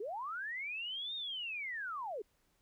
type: linear two-way sweep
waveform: sine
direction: up then down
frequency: 374.1 to 3729 to 374.1 Hz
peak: -38 dBFS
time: 0-2.22 s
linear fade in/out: 5 ms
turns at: 1.15 s
effects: pink hiss -75 dBFS RMS until 2.61 s

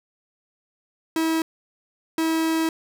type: tone pair in turn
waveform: 45% pulse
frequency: 323.1 / 323.1 Hz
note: E4 / E4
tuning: -35 / -35 cents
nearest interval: unison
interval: 0 cents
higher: neither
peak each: -20 dBFS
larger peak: neither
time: 1.16-1.42 / 2.18-2.69 s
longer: second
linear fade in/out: 2 ms
effects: none

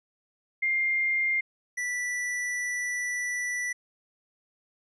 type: tone pair in turn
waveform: sine / square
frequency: 2110 / 1967.6 Hz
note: C7 / B6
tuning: +14 / -7 cents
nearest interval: minor second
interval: 121 cents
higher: first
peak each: -23 / -29 dBFS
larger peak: first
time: 0.62-1.41 / 1.77-3.73 s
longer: second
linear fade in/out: 10 ms
effects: resampled to 22050 Hz

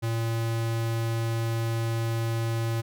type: tone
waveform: square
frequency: 114.4 Hz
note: A#2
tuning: 32 cents flat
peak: -26 dBFS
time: 0.02-2.82 s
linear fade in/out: 20 ms
effects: none

